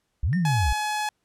sine linear two-way sweep, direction up then down, 50.6 to 190 to 50.6 Hz, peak -20 dBFS, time 0.23-0.73 s, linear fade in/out 5 ms, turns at 0.37 s
triangle tone with exponential decay, 1820 Hz, A#6, 42 cents flat, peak -29 dBFS, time 0.33-0.62 s, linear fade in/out 0 ms, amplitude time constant 61 ms
sawtooth tone, 847 Hz, G#5, 34 cents sharp, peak -21 dBFS, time 0.45-1.09 s, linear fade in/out 2 ms
effects pink hiss -74 dBFS RMS until 1.24 s + low-pass 11000 Hz 12 dB/octave

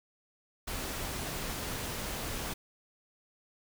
pink noise, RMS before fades -37 dBFS, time 0.67-2.54 s, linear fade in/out 10 ms, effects none

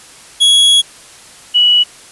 45% pulse / sine tone pair in turn, 3339 / 2937 Hz, G#7 / F#7, +9 / -13 cents, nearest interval major second, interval 222 cents, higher first, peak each -6 dBFS, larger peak neither, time 0.4-0.82 / 1.54-1.84 s, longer first, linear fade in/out 20 ms, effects white hiss -38 dBFS RMS until 2.11 s + resampled to 24000 Hz

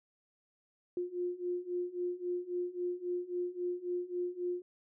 sine beating tone pair, 353.6 / 357.3 Hz, F4 / F4, +22 / +40 cents, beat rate 3.7 Hz, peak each -38 / -36 dBFS, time 0.97-4.62 s, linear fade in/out 2 ms, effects none

